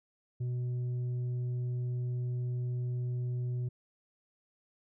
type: tone with tanh clipping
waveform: sine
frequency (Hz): 123.47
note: B2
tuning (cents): 0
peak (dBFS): -32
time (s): 0.4-3.69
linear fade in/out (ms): 10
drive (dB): 4
effects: none